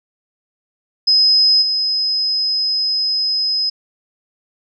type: tone with level steps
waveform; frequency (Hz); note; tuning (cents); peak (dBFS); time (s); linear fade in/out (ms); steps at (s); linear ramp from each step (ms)
sine; 5070; D#8; +32; -9 / -15; 1.07-3.7; 10; 1.61; 20
effects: none